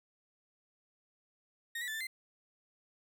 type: tone with pitch steps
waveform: 35% pulse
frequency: 1856 / 1951 / 1754 / 1775 / 2074 Hz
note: A#6 / B6 / A6 / A6 / C7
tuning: -8 / -22 / -6 / +15 / -16 cents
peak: -35 dBFS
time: 1.75-2.07 s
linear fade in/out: 5 ms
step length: 64 ms
effects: none